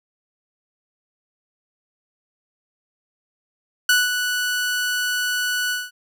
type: tone with ADSR envelope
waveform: sawtooth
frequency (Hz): 1480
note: F#6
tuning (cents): 0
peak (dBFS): -9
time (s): 3.89-5.91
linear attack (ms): 4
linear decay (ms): 190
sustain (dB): -8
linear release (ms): 200
effects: none